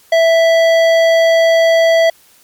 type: tone with hard clipping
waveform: sine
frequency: 659.3 Hz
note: E5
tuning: in tune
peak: -9 dBFS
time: 0.12-2.1 s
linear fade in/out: 5 ms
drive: 13 dB
effects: white hiss -48 dBFS RMS until 2.43 s + MP3 96 kbps